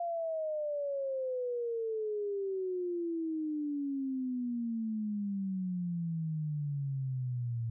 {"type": "exponential sweep", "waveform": "sine", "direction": "down", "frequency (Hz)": [695, 113.8], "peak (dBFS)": -32, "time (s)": [0, 7.7], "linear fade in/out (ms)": 5, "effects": []}